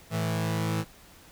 sawtooth tone pair together, 109.32 / 163.8 Hz, A2 / E3, -11 / -11 cents, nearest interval perfect fifth, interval 700 cents, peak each -25 dBFS, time 0.1-0.85 s, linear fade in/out 50 ms, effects pink hiss -53 dBFS RMS until 1.31 s

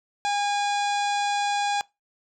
harmonic tone with a mistuned harmonic, 815 Hz, G#5, 33 cents flat, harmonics 1 / 2 / 3 / 4 / 5 / 6 / 7 / 8 / 9 / 10, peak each -23 / -33 / -33 / -36 / -39 / -41 / -44 / -45 / -43 / -46 dBFS, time 0.25-1.81 s, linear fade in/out 0 ms, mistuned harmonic 4, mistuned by +78 cents, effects noise-tail reverb RT60 0.2 s tail -21 dB re dry

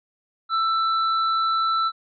triangle tone with hard clipping, 1328 Hz, E6, 12 cents sharp, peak -21 dBFS, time 0.49-1.92 s, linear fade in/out 50 ms, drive 16 dB, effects resampled to 11025 Hz

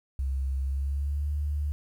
sine tone with pitch glide, 67 to 73.49 Hz, C2 to D2, +42 to +2 cents, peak -26 dBFS, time 0.19-1.72 s, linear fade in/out 0 ms, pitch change +160 cents, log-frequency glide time 0.62-1.29 s, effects 10-bit

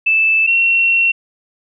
sine tone pair in turn, 2635 / 2723 Hz, E7 / F7, -1 / -44 cents, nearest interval minor second, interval 57 cents, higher second, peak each -10 dBFS, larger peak neither, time 0.06-0.47 / 0.47-1.12 s, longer second, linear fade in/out 10 ms, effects none

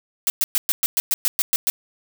blue noise bursts, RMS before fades -19 dBFS, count 11, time 0.27-1.7 s, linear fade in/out 0 ms, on 30 ms, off 110 ms, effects none

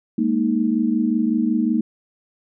sine chord, Ab suspended second, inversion none, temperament equal, 207.7 / 233.1 / 311.1 Hz, Ab3 / Bb3 / Eb4, 0 / 0 / 0 cents, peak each -23 / -19 / -22 dBFS, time 0.18-1.81 s, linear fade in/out 5 ms, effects none

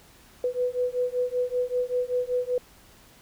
sine beating tone pair, 493.9 / 499.1 Hz, B4 / B4, 0 / +18 cents, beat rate 5.2 Hz, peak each -27 dBFS, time 0.44-2.58 s, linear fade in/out 2 ms, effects pink hiss -54 dBFS RMS until 3.21 s

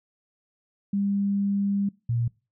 sine tone pair in turn, 200 / 117.89 Hz, G3 / A#2, +35 / +20 cents, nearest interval major sixth, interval 915 cents, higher first, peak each -22 dBFS, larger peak neither, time 0.93-1.89 / 2.09-2.28 s, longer first, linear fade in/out 5 ms, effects noise-tail reverb RT60 0.3 s tail -23 dB re dry

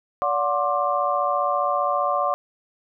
sine tone cluster, 576 / 728 / 1062 / 1177 Hz, D5 / F#5 / C6 / D6, -34 / -28 / +25 / +3 cents, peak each -25 dBFS, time 0.22-2.34 s, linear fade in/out 0 ms, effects none

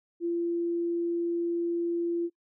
sine tone, 341.7 Hz, F4, 38 cents flat, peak -26 dBFS, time 0.2-2.3 s, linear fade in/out 50 ms, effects noise-tail reverb RT60 0.1 s tail -26 dB re dry

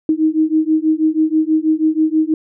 sine beating tone pair, 311.1 / 317.3 Hz, D#4 / D#4, 0 / +34 cents, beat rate 6.2 Hz, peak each -15 dBFS, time 0.09-2.34 s, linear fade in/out 2 ms, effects none

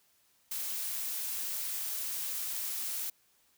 blue noise, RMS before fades -36 dBFS, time 0.51-3.1 s, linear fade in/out 5 ms, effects white hiss -69 dBFS RMS until 3.57 s

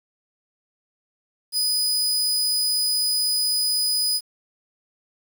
sawtooth tone, 4978 Hz, D#8, in tune, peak -17 dBFS, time 1.52-4.21 s, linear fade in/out 50 ms, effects 8-bit

